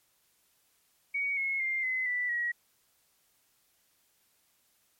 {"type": "tone with pitch steps", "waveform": "sine", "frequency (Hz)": [2246, 2175, 2105, 2038, 1973.4, 1910.6], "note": ["C#7", "C#7", "C7", "C7", "B6", "A#6"], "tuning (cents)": [22, -33, 10, -46, -2, 42], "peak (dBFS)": -28, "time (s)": [1.14, 2.52], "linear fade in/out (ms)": 10, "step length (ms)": 230, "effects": ["white hiss -70 dBFS RMS until 4.99 s", "MP3 64 kbps"]}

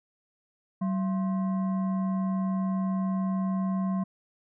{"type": "tone with frequency modulation", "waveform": "sine", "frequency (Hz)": 190, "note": "F#3", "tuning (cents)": 46, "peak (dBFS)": -25, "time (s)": [0.81, 4.04], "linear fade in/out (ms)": 10, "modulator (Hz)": 867, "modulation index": 0.38, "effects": []}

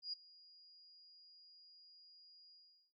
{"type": "tone with ADSR envelope", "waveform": "sine", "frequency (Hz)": 4865, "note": "D#8", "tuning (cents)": -40, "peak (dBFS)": -38, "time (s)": [0.02, 2.93], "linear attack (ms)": 110, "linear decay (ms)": 10, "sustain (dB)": -22, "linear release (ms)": 410, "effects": ["noise-tail reverb RT60 0.1 s tail -18 dB re dry", "MP3 32 kbps"]}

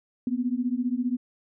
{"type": "beating tone pair", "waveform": "sine", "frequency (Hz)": [240, 255], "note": ["B3", "C4"], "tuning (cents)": [-49, -44], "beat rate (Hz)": 15, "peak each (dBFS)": -27, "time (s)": [0.27, 1.17], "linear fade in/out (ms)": 2, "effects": []}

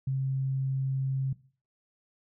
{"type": "tone", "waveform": "sine", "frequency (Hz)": 133.8, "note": "C3", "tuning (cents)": 39, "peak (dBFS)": -26, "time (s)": [0.07, 1.33], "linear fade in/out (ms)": 5, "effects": ["noise-tail reverb RT60 0.4 s tail -18 dB re dry"]}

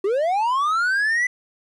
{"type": "linear sweep", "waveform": "triangle", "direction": "up", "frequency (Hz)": [370, 2011], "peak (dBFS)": -16, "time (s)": [0.04, 1.27], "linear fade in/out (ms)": 5, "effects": ["resampled to 24000 Hz", "9-bit"]}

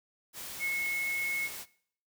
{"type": "tone in noise", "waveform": "sine", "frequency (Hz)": 2181, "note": "C#7", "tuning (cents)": -29, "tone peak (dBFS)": -29, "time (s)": [0.59, 1.5], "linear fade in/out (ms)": 50, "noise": "white", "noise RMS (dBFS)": -42, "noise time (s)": [0.33, 1.66], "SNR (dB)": 10, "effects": ["noise-tail reverb RT60 0.6 s tail -21 dB re dry"]}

